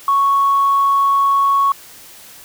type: tone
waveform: sine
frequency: 1108.7 Hz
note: C#6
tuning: in tune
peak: -10 dBFS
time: 0.08-1.72 s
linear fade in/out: 2 ms
effects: tanh soft clip ceiling -6 dBFS + white hiss -40 dBFS RMS until 2.44 s